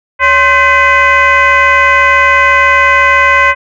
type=tone with frequency modulation; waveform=sine; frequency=1539 Hz; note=G6; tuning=32 cents flat; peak=-3 dBFS; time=0.19-3.55 s; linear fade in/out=50 ms; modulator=488 Hz; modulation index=1.6; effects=tanh soft clip ceiling 0 dBFS